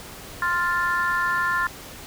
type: chord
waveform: sine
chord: F major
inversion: second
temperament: equal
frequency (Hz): 1046.5 / 1396.9 / 1760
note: C6 / F6 / A6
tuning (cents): 0 / 0 / 0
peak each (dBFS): -24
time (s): 0.42-1.67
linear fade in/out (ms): 2
effects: tanh soft clip ceiling -13 dBFS + pink hiss -40 dBFS RMS until 2.06 s